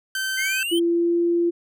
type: tone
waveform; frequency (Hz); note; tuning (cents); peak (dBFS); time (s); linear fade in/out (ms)
sawtooth; 1546; G6; -24; -20; 0.15-0.63; 2
type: exponential sweep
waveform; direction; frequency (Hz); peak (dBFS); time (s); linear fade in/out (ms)
square; up; 2047 to 3196; -25; 0.37-0.8; 20
type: tone with pitch glide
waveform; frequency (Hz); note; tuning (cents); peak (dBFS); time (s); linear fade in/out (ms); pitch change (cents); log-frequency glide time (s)
sine; 340.2 to 343; F4 to F4; -45 to -31; -17; 0.71-1.51; 20; +14; 0.86-1.18
effects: none